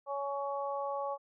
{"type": "harmonic tone", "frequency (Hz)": 280, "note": "C#4", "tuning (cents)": 18, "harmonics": [2, 3, 4], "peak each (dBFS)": [-36, -38, -39], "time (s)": [0.06, 1.18], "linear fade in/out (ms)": 50, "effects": []}